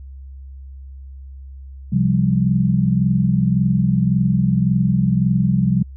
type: chord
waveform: sine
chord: C suspended fourth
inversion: none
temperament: just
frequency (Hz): 130.81 / 174.42 / 196.22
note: C3 / F3 / G3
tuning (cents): 0 / -2 / +2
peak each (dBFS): -18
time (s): 1.92-5.83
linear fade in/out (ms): 10
effects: added 67 Hz sine -33 dBFS peak until 5.96 s